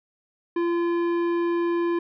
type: tone with tanh clipping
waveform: sine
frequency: 342.5 Hz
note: F4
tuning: 34 cents flat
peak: -23 dBFS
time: 0.56-1.99 s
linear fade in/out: 5 ms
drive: 13 dB
effects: none